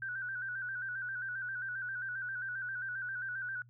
sine tone with vibrato, 1519 Hz, F#6, 45 cents sharp, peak -36 dBFS, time 0.02-3.62 s, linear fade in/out 2 ms, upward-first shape square, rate 7.5 Hz, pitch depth 55 cents each way, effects noise-tail reverb RT60 0.1 s tail -26 dB re dry + added 120 Hz sine -57 dBFS peak until 3.69 s

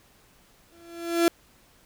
35% pulse tone with exponential growth, 338.6 Hz, E4, 46 cents sharp, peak -14 dBFS, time 0.72-1.28 s, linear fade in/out 0 ms, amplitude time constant 120 ms, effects pink hiss -59 dBFS RMS until 1.85 s

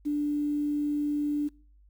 sine tone with quantisation, 293.7 Hz, D4, in tune, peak -25 dBFS, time 0.05-1.49 s, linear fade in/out 20 ms, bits 9, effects noise-tail reverb RT60 0.5 s tail -26 dB re dry + added 50 Hz sine -55 dBFS peak until 1.89 s

